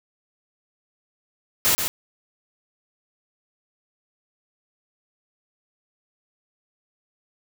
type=noise with echo; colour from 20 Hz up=white; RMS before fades=-19 dBFS; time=1.65-1.75 s; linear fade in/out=0 ms; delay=130 ms; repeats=1; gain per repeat=-6 dB; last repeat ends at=1.88 s; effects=none